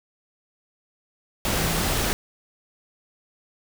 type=tone in noise; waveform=sine; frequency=164.81 Hz; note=E3; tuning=in tune; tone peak=-30 dBFS; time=1.57-1.79 s; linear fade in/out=0 ms; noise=pink; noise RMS=-24 dBFS; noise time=1.45-2.13 s; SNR=-9 dB; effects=none